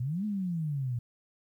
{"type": "exponential two-way sweep", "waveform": "sine", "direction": "up then down", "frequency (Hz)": [116.54, 216.2, 116.54], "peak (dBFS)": -29, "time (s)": [0, 0.99], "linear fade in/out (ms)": 5, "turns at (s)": 0.25, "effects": ["11-bit"]}